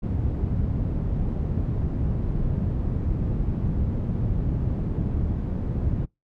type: low-pass noise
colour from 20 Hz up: white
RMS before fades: -25 dBFS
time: 0.02-6.06 s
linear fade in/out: 20 ms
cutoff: 130 Hz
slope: 12 dB/octave
effects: noise-tail reverb RT60 0.2 s tail -26 dB re dry